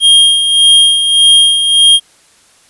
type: tone with tremolo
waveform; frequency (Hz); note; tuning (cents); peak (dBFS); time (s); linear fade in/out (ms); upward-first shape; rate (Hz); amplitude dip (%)
square; 3230; G#7; -49; -3; 0-2; 50; sine; 1.7; 55
effects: white hiss -47 dBFS RMS until 2.69 s + resampled to 24000 Hz